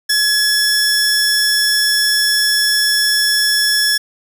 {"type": "tone pair together", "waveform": "sawtooth", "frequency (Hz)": [1697, 5400], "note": ["G#6", "E8"], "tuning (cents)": [37, 41], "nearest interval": "octave + minor sixth", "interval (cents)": 2004, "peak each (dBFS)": -12, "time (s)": [0.09, 3.98], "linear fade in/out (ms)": 10, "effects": []}